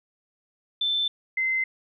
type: tone pair in turn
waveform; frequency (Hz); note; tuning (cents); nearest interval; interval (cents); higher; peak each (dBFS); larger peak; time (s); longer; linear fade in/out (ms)
sine; 3537 / 2066; A7 / C7; +8 / -22; major sixth; 930; first; -22 / -22; neither; 0.81-1.08 / 1.37-1.64; neither; 5
effects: none